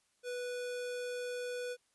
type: tone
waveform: square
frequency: 492.4 Hz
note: B4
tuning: 5 cents flat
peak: -38 dBFS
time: 0.23-1.77 s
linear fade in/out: 50 ms
effects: white hiss -75 dBFS RMS until 1.94 s + resampled to 24000 Hz